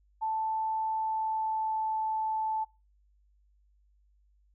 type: tone with pitch glide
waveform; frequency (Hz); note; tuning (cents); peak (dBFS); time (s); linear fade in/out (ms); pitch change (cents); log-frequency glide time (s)
sine; 880 to 874.9; A5 to A5; 0 to -10; -28; 0.21-2.65; 20; -10; 0.94-1.97
effects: noise-tail reverb RT60 0.3 s tail -24 dB re dry + added 50 Hz sine -63 dBFS peak until 4.54 s